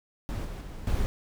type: noise with level steps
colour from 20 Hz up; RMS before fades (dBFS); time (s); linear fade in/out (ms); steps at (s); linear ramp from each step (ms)
brown; -32 / -36 / -39 / -28; 0.29-1.06; 0; 0.45 / 0.61 / 0.87; 2
effects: none